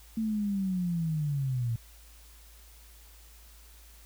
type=linear sweep; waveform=sine; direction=down; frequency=224.7 to 112.8 Hz; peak=-27 dBFS; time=0.17-1.76 s; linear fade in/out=5 ms; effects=added 55 Hz sine -52 dBFS peak until 4.05 s + white hiss -57 dBFS RMS until 4.05 s